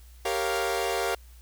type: chord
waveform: sawtooth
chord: G half-diminished seventh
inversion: none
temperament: equal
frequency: 392 / 466.2 / 554.4 / 698.5 Hz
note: G4 / Bb4 / Db5 / F5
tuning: 0 / 0 / 0 / 0 cents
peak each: -27 / -27 / -30 / -27 dBFS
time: 0.25-1.15 s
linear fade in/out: 5 ms
effects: added 60 Hz sine -47 dBFS peak until 1.41 s + white hiss -59 dBFS RMS until 1.41 s